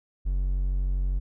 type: tone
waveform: triangle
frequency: 46.25 Hz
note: F#1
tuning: in tune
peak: -21 dBFS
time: 0.25-1.2 s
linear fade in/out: 20 ms
effects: none